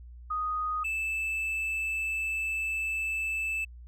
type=tone pair in turn; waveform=sine / triangle; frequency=1244.5 / 2632 Hz; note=D#6 / E7; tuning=0 / -3 cents; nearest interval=octave + minor second; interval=1297 cents; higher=second; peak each=-28 / -27 dBFS; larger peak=second; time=0.3-0.84 / 0.84-3.65 s; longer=second; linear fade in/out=10 ms; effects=added 60 Hz sine -44 dBFS peak until 3.87 s